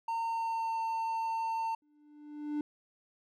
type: tone with pitch glide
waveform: triangle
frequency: 914 to 903 Hz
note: A#5 to A5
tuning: -34 to +45 cents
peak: -29 dBFS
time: 0.08-1.75 s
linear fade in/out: 5 ms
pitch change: -21 cents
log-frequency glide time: 0.26-0.77 s
type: tone with exponential growth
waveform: triangle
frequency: 297 Hz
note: D4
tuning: 20 cents sharp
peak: -27 dBFS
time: 1.82-2.61 s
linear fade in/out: 2 ms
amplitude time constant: 170 ms
effects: none